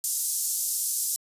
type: band-pass noise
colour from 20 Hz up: white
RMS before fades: -28 dBFS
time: 0.04-1.16 s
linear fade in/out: 0 ms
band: 5900 to 13000 Hz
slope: 24 dB/octave
effects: resampled to 32000 Hz